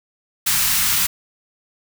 white band-stop noise, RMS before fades -18 dBFS, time 0.46-1.07 s, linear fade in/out 10 ms, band 220 to 1000 Hz, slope 24 dB/octave, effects none

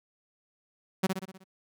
sawtooth tone with echo, 189.2 Hz, F#3, 39 cents sharp, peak -18 dBFS, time 1.03-1.07 s, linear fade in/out 10 ms, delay 62 ms, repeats 6, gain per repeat -5 dB, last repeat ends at 1.442 s, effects none

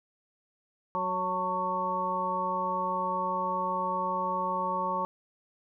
harmonic tone with a mistuned harmonic, 185 Hz, F#3, in tune, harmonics 1 / 2 / 3 / 5 / 6, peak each -39 / -41 / -36 / -31 / -31 dBFS, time 0.95-5.05 s, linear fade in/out 0 ms, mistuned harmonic 5, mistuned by -45 cents, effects none

